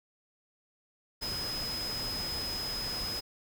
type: tone in noise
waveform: sine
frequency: 5060 Hz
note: D#8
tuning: 28 cents sharp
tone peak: -34 dBFS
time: 1.21-3.21 s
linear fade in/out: 20 ms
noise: pink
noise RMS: -40 dBFS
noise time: 1.21-3.21 s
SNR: +3 dB
effects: none